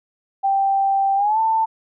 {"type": "tone with pitch glide", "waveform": "sine", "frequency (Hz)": [784, 890.2], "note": ["G5", "A5"], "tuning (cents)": [0, 20], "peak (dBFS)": -15, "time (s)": [0.43, 1.66], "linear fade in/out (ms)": 20, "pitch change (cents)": 220, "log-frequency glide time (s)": [1.16, 1.39], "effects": []}